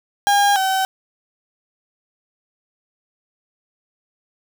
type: tone pair in turn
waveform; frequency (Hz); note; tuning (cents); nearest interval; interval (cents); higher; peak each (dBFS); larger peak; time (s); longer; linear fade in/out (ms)
35% pulse; 810 / 764.5; G#5 / G5; -43 / -44; minor second; 101; first; -11 / -15; first; 0.27-0.56 / 0.56-0.85; neither; 0
effects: none